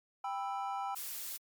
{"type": "chord", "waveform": "triangle", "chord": "E minor", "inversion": "first", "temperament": "just", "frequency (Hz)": [791.1, 988.9, 1318.5], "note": ["G5", "B5", "E6"], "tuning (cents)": [16, 2, 0], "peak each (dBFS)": [-35, -39, -40], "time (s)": [0.24, 0.95], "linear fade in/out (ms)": 5}
{"type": "noise", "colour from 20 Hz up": "blue", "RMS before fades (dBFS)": -41, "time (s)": [0.95, 1.38], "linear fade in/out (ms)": 20}
{"effects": ["MP3 96 kbps"]}